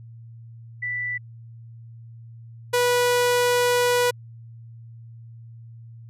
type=tone pair in turn; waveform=sine / sawtooth; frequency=1975.5 / 489.2 Hz; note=B6 / B4; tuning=0 / -16 cents; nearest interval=2 octaves; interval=2416 cents; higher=first; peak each=-25 / -14 dBFS; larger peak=second; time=0.82-1.18 / 2.73-4.11 s; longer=second; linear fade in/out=10 ms; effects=added 115 Hz sine -40 dBFS peak until 6.09 s + resampled to 32000 Hz